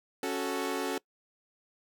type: chord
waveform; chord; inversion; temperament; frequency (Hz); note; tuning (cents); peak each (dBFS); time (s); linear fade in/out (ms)
sawtooth; F# minor; second; equal; 277.2 / 370 / 440; C#4 / F#4 / A4; 0 / 0 / 0; -31; 0.23-0.98; 2
effects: noise-tail reverb RT60 0.1 s tail -23 dB re dry